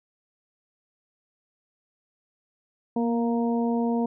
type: harmonic tone with a mistuned harmonic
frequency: 233.1 Hz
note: A#3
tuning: in tune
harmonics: 1 / 2 / 3 / 4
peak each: -23 / -29 / -33 / -35 dBFS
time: 2.96-4.06 s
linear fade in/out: 5 ms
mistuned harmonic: 1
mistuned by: +19 cents
effects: none